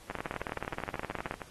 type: two click trains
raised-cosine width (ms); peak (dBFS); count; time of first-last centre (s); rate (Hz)
0.5; -19 / -23; 24 / 18; 0.1-1.311 / 0.11-1.418; 19 / 13
effects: pink hiss -55 dBFS RMS until 1.5 s + AAC 32 kbps